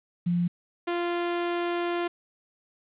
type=tone pair in turn; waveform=sine / sawtooth; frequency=174.61 / 347 Hz; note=F3 / F4; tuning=0 / -11 cents; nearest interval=octave; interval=1189 cents; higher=second; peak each=-22 dBFS; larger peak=neither; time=0.26-0.48 / 0.87-2.08 s; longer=second; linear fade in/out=10 ms; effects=resampled to 8000 Hz + 9-bit